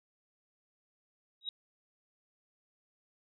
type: tone with exponential growth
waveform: sine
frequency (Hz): 3817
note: A#7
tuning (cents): +40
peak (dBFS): -30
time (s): 1.41-1.49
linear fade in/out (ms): 2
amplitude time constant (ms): 17
effects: none